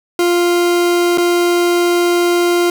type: tone with dropouts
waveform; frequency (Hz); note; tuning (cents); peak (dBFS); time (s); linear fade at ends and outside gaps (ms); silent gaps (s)
40% pulse; 349.2; F4; 0; -10; 0.19-2.7; 2; 1.175-1.181
effects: none